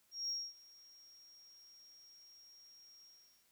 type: tone with ADSR envelope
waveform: sine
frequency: 5588 Hz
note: F8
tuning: in tune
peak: -34 dBFS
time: 0.11-3.47 s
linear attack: 180 ms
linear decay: 240 ms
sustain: -24 dB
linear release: 430 ms
effects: tanh soft clip ceiling -33 dBFS + white hiss -73 dBFS RMS until 3.51 s